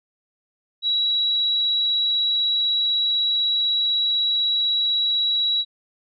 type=tone; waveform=sine; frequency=3892 Hz; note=B7; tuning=26 cents flat; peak=-18 dBFS; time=0.82-5.65 s; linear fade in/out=50 ms; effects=none